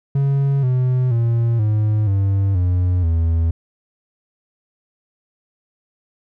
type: tone with pitch steps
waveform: triangle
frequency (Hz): 138.59 / 127.09 / 116.54 / 106.87 / 98 / 89.86 / 82.41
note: C#3 / C3 / A#2 / A2 / G2 / F2 / E2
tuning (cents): 0 / -50 / 0 / -50 / 0 / +50 / 0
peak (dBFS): -12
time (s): 0.15-3.51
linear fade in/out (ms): 5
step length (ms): 480
effects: none